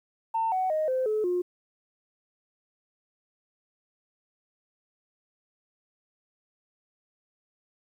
sine tone with pitch steps, 900 / 748.1 / 621.9 / 516.9 / 429.7 / 357.2 Hz, A5 / F#5 / D#5 / C5 / A4 / F4, +39 / +19 / -1 / -21 / -41 / +39 cents, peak -23 dBFS, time 0.34-1.42 s, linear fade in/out 10 ms, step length 180 ms, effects tanh soft clip ceiling -19 dBFS + 10-bit

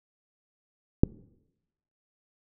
click, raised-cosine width 3 ms, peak -4 dBFS, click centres 1.035 s, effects noise-tail reverb RT60 0.9 s tail -23 dB re dry

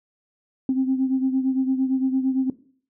sine beating tone pair, 261.6 / 270.4 Hz, C4 / C#4, 0 / -43 cents, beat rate 8.8 Hz, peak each -19 / -25 dBFS, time 0.69-2.5 s, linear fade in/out 2 ms, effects noise-tail reverb RT60 0.5 s tail -18 dB re dry + tanh soft clip ceiling -12 dBFS

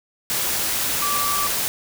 sine tone in noise, 1162 Hz, D6, 19 cents flat, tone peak -23 dBFS, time 1.02-1.47 s, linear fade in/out 0 ms, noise white, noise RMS -23 dBFS, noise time 0.3-1.68 s, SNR -3 dB, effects none

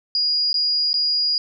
sine tone with dropouts, 4874 Hz, D#8, 37 cents flat, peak -17 dBFS, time 0.15-1.38 s, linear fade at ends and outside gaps 1 ms, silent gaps 0.53-0.542 / 0.931-0.941 s, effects none

